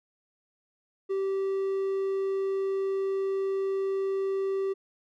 triangle tone, 388.2 Hz, G4, 17 cents flat, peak -24 dBFS, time 1.09-4.74 s, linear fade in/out 20 ms, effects none

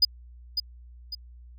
triangle tone with echo, 4951 Hz, D#8, 9 cents flat, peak -14 dBFS, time 0.02-0.05 s, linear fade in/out 5 ms, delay 550 ms, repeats 2, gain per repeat -8 dB, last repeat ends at 1.15 s, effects added 60 Hz sine -45 dBFS peak until 1.58 s

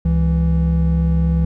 triangle tone pair together, 68.7 / 165.58 Hz, C#2 / E3, -15 / +8 cents, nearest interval octave + minor third, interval 1523 cents, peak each -14 dBFS, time 0.05-1.45 s, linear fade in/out 5 ms, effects none

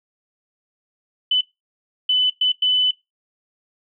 sine tone bursts at uneven times, 3006 Hz, F#7, 27 cents sharp, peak -14 dBFS, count 4, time 1.31-1.41 / 2.09-2.3 / 2.41-2.52 / 2.62-2.91 s, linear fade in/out 5 ms, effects noise-tail reverb RT60 0.2 s tail -19 dB re dry

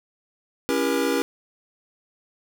square chord, C# diminished seventh, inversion none, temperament just, 277.2 / 332.6 / 399.1 / 479 Hz, C#4 / E4 / G4 / Bb4, 0 / +16 / +31 / +47 cents, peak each -26 / -29 / -28 / -26 dBFS, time 0.69-1.22 s, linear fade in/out 0 ms, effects none

